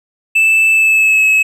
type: tone with pitch glide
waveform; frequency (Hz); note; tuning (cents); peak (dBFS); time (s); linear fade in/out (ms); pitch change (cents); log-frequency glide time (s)
triangle; 2637 to 2578; E7 to E7; 0 to -39; -6; 0.35-1.43; 10; -39; 0.71-1.25
effects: none

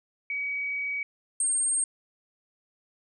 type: tone pair in turn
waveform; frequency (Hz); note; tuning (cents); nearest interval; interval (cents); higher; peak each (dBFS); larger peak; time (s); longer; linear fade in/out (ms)
sine; 2267 / 8559; C#7 / C9; +38 / +38; octave + major seventh; 2300; second; -28 / -23; second; 0.3-1.03 / 1.4-1.84; first; 2
effects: none

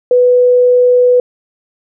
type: tone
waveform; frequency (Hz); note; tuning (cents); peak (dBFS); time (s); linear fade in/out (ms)
sine; 494.9; B4; +4; -5; 0.11-1.2; 2
effects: none

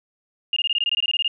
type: tone bursts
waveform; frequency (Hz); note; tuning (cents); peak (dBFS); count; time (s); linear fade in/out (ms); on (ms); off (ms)
sine; 2830; F7; +22; -18; 14; 0.53-1.279; 2; 34; 21
effects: none

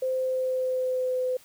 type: tone with pitch glide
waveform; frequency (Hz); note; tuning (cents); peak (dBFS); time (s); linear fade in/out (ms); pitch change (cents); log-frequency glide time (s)
sine; 518 to 507.9; C5 to B4; -17 to +48; -24; 0.02-1.37; 5; -35; 0.17-1.2
effects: white hiss -55 dBFS RMS until 1.44 s

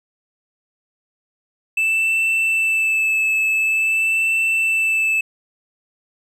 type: tone with vibrato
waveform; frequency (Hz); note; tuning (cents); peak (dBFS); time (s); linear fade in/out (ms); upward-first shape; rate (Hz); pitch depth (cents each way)
triangle; 2637; E7; 0; -14; 1.77-5.21; 5; sine; 0.47; 19
effects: none

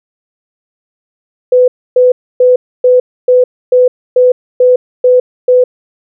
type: tone bursts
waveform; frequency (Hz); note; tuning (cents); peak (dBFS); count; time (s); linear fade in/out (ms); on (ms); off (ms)
sine; 501; B4; +25; -3; 10; 1.52-5.64; 5; 160; 280
effects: none

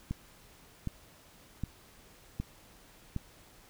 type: click train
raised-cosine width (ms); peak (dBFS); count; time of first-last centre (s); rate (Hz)
5; -21; 5; 0.11-3.163; 1.31
effects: pink hiss -58 dBFS RMS until 3.69 s

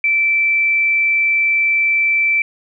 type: tone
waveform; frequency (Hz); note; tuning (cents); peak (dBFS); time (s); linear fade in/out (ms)
sine; 2330; D7; -14; -12; 0.04-2.42; 2
effects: none

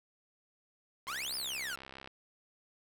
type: exponential two-way sweep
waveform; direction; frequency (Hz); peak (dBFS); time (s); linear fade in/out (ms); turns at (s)
sawtooth; up then down; 983 to 5274 to 1306; -33; 1.07-1.76; 10; 1.35
type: click train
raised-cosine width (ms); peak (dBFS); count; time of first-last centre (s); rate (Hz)
0.3; -31; 68; 1.07-2.074; 66.7
effects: none

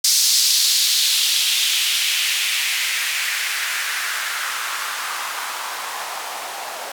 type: noise with band-pass filter sweep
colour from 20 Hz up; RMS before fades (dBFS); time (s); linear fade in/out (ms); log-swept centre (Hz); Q
blue; -21; 0.04-6.92; 5; 5100 to 690; 2.1
effects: none

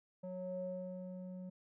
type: tone with low-pass filter sweep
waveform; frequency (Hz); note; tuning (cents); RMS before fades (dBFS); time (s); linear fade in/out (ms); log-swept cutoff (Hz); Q
square; 183.5; F#3; -14; -44; 0.23-1.5; 10; 640 to 390; 6.8
effects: none

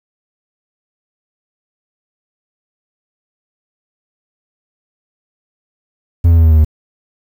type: tone with pitch steps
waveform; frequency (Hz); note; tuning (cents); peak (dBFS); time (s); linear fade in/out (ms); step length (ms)
triangle; 85 / 83.35 / 81.73 / 80.14 / 78.58 / 77.05; F2 / E2 / E2 / E2 / D#2 / D#2; -46 / +20 / -14 / -48 / +18 / -16; -3; 6.24-6.648; 10; 68
effects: 7-bit

